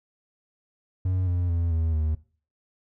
triangle tone with pitch steps, 92.5 / 88.58 / 84.82 / 81.23 / 77.78 Hz, F#2 / F2 / E2 / E2 / D#2, 0 / +25 / +50 / -25 / 0 cents, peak -20 dBFS, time 1.05-2.15 s, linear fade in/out 5 ms, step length 220 ms, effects noise-tail reverb RT60 0.4 s tail -19 dB re dry

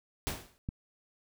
pink noise with exponential decay, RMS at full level -32 dBFS, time 0.27-0.58 s, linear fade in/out 0 ms, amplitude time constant 66 ms
click, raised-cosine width 5 ms, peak -22 dBFS, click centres 0.689 s
effects none

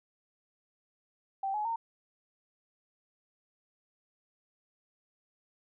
sine tone with pitch steps, 779 / 844.6 / 915.8 Hz, G5 / G#5 / A#5, -11 / +29 / -31 cents, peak -30 dBFS, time 1.43-1.76 s, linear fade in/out 5 ms, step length 110 ms, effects none

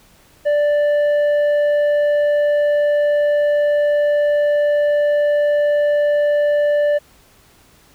sine tone with tanh clipping, 587.3 Hz, D5, in tune, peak -14 dBFS, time 0.45-6.99 s, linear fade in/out 20 ms, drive 6 dB, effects pink hiss -51 dBFS RMS until 7.94 s

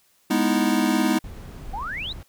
square chord, E major seventh, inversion first, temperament equal, 207.7 / 246.9 / 311.1 / 329.6 Hz, G#3 / B3 / D#4 / E4, 0 / 0 / 0 / 0 cents, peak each -25 / -24 / -24 / -28 dBFS, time 0.3-1.19 s, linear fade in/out 10 ms
brown noise, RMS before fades -37 dBFS, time 1.24-2.23 s, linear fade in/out 2 ms
sine exponential sweep, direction up, 740 to 4143 Hz, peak -28 dBFS, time 1.73-2.13 s, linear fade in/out 10 ms
effects white hiss -62 dBFS RMS until 2.28 s

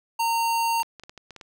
square tone, 920 Hz, A#5, 23 cents flat, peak -22 dBFS, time 0.19-0.83 s, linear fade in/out 10 ms
clicks, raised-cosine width 0.2 ms, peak -25 dBFS, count 9, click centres 0.8 / 0.831 / 0.997 / 1.036 / 1.095 / 1.177 / 1.307 / 1.363 / 1.412 s
effects none

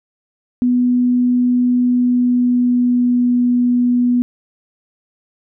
sine tone with pitch glide, 246.9 to 244.8 Hz, B3 to B3, 0 to -15 cents, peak -11 dBFS, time 0.62-4.22 s, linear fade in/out 0 ms, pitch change -15 cents, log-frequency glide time 1.83-3.36 s, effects none

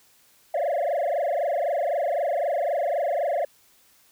sine tone with frequency modulation, 630 Hz, D#5, 21 cents sharp, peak -19 dBFS, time 0.54-3.45 s, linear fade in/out 5 ms, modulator 23.9 Hz, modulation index 3.4, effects tanh soft clip ceiling -21 dBFS + white hiss -59 dBFS RMS until 4.11 s

